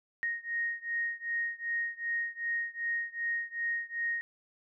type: beating tone pair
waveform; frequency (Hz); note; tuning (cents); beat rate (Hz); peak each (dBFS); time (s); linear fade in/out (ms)
sine; 1864.7 / 1867.3; A#6 / A#6; 0 / +2; 2.6; -34 / -35; 0.23-4.21; 0
effects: none